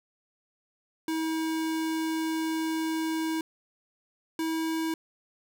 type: tone pair in turn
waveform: square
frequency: 320.6 / 322.6 Hz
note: E4 / E4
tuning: -48 / -37 cents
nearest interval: unison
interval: 11 cents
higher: second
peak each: -28 / -28 dBFS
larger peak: neither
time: 1.08-3.41 / 4.39-4.94 s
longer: first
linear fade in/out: 2 ms
effects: none

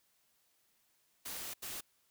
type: noise bursts at uneven times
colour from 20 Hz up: white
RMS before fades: -43 dBFS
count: 2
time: 1.25-1.54 / 1.62-1.81 s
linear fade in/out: 10 ms
effects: white hiss -74 dBFS RMS until 2.1 s

